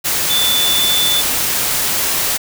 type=tone in noise; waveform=sine; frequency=3502 Hz; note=A7; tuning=9 cents flat; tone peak=-14 dBFS; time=0.29-1.22 s; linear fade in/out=20 ms; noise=white; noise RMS=-17 dBFS; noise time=0.04-2.38 s; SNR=0 dB; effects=none